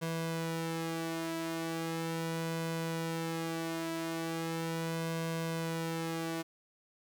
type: tone with flanger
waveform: sawtooth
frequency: 164.2 Hz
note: E3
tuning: 6 cents flat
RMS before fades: -36 dBFS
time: 0.01-6.43 s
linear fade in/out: 20 ms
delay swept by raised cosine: 1.9 to 4.1 ms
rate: 0.19 Hz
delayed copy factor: +0.7
effects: 11-bit